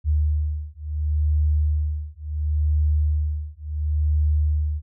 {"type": "beating tone pair", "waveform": "sine", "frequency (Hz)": [75.2, 75.91], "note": ["D2", "D#2"], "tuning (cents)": [42, -42], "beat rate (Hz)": 0.71, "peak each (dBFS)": -22, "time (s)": [0.04, 4.82], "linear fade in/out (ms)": 50, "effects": []}